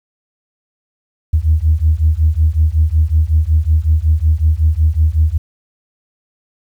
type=beating tone pair; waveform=sine; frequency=75.9 / 81.3 Hz; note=D#2 / E2; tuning=-42 / -23 cents; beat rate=5.4 Hz; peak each=-12 dBFS; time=1.33-5.38 s; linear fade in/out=10 ms; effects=tanh soft clip ceiling -2 dBFS + 8-bit